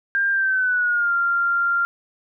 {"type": "tone with pitch glide", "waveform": "sine", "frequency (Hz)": [1596, 1389.4], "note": ["G6", "F6"], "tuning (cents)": [31, -9], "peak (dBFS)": -17, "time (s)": [0.15, 1.85], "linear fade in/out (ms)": 0, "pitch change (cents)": -240, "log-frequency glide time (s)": [0.31, 1.13], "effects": []}